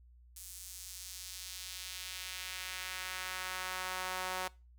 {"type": "tone with high-pass filter sweep", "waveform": "sawtooth", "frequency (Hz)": 184.9, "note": "F#3", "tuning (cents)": -1, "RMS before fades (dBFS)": -42, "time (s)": [0.36, 4.48], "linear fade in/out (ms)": 5, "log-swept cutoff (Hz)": [8300, 770], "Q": 1, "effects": ["noise-tail reverb RT60 0.3 s tail -23 dB re dry", "added 60 Hz sine -57 dBFS peak until 4.78 s"]}